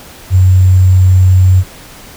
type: tone with sample-and-hold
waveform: sine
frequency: 92.5 Hz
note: F#2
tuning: in tune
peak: -3 dBFS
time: 0.3-1.64 s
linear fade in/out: 50 ms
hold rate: 7350 Hz
effects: pink hiss -34 dBFS RMS until 2.16 s